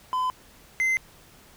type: tone pair in turn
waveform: triangle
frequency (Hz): 1015 / 2068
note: B5 / C7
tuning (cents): +47 / -21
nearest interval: octave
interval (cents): 1232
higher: second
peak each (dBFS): -21 / -19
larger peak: second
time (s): 0.13-0.3 / 0.8-0.97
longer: neither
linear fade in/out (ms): 0
effects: pink hiss -53 dBFS RMS until 1.56 s